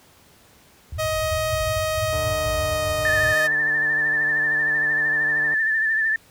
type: low-pass noise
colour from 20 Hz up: white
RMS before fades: -28 dBFS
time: 0.92-3.33 s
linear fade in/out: 2 ms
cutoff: 120 Hz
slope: 96 dB/octave
type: tone with pitch glide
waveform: sawtooth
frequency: 628 to 621.9 Hz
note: D#5 to D#5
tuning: +16 to -1 cents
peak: -18 dBFS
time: 0.98-3.48 s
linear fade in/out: 20 ms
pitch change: -17 cents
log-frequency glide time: 2.26-2.95 s
type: click train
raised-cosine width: 1 ms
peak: -24 dBFS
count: 509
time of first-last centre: 2.13-5.539 s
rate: 149 Hz
type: tone with vibrato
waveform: sine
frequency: 1768 Hz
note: A6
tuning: 8 cents sharp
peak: -18 dBFS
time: 3.05-6.16 s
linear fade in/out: 2 ms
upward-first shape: triangle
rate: 13 Hz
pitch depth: 53 cents each way
effects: pink hiss -53 dBFS RMS until 6.3 s + high-pass 60 Hz 12 dB/octave